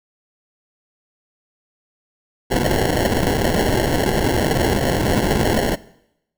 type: noise with sample-and-hold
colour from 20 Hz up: violet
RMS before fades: -18 dBFS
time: 2.5-5.76 s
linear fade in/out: 20 ms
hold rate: 1225 Hz
effects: noise-tail reverb RT60 0.8 s tail -20 dB re dry